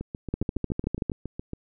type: two click trains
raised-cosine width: 3 ms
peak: -20 / -13 dBFS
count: 12 / 11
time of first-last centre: 0.01-1.534 / 0.34-1.098 s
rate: 7.22 / 13.2 Hz
effects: none